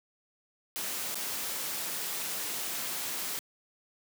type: noise with dropouts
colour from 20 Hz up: white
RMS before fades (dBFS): -35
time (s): 0.76-3.39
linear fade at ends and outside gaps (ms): 0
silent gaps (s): 1.145-1.155
effects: high-pass 150 Hz 12 dB/octave